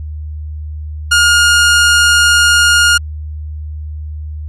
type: tone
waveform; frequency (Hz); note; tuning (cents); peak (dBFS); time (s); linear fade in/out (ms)
sawtooth; 1422; F6; +31; -3; 1.11-2.98; 10
effects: added 76 Hz sine -21 dBFS peak until 4.48 s + resampled to 24000 Hz